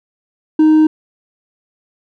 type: tone with hard clipping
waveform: sine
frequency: 311.1 Hz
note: D#4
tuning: in tune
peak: -7 dBFS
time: 0.59-0.87 s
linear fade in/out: 5 ms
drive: 2 dB
effects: none